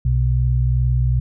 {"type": "tone pair together", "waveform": "sine", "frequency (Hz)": [62.63, 125.1], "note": ["B1", "B2"], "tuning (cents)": [25, 23], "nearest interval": "octave", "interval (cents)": 1198, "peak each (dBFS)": -17, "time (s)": [0.05, 1.2], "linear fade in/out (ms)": 5, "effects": []}